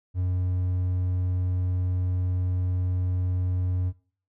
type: tone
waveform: triangle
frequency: 91 Hz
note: F#2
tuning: 28 cents flat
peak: -21 dBFS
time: 0.14-3.93 s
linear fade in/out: 50 ms
effects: noise-tail reverb RT60 0.4 s tail -18 dB re dry